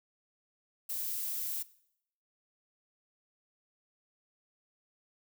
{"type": "noise", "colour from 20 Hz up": "violet", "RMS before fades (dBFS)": -36, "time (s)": [0.89, 1.63], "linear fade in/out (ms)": 10, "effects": ["noise-tail reverb RT60 0.7 s tail -19 dB re dry"]}